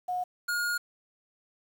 sine / square tone pair in turn, 725 / 1430.5 Hz, F#5 / F6, -35 / +41 cents, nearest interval octave, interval 1176 cents, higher second, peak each -28 dBFS, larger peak neither, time 0.08-0.24 / 0.48-0.78 s, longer second, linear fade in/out 10 ms, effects 9-bit

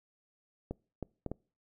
clicks, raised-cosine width 2 ms, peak -23 dBFS, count 4, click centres 0.71 / 1.027 / 1.263 / 1.316 s, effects noise-tail reverb RT60 0.4 s tail -26 dB re dry

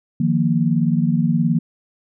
sine chord, Eb suspended second, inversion none, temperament equal, 155.56 / 174.61 / 233.1 Hz, Eb3 / F3 / Bb3, 0 / 0 / 0 cents, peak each -19 / -19 / -19 dBFS, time 0.2-1.59 s, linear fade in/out 5 ms, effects none

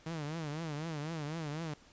sawtooth tone with vibrato, 155.56 Hz, D#3, in tune, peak -33 dBFS, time 0.06-1.74 s, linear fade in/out 5 ms, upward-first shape triangle, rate 4 Hz, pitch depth 160 cents each way, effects pink hiss -61 dBFS RMS until 1.92 s + resampled to 16000 Hz

